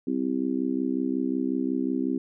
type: harmonic tone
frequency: 65.5 Hz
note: C2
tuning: 2 cents sharp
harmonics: 3 / 4 / 5 / 6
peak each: -34 / -26 / -30 / -34 dBFS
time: 0.07-2.18 s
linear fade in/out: 5 ms
effects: none